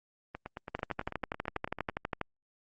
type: two click trains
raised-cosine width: 0.5 ms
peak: -17 / -24 dBFS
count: 19 / 15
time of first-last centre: 0.75-2.213 / 0.35-1.897 s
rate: 12.3 / 9.05 Hz
effects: Opus 24 kbps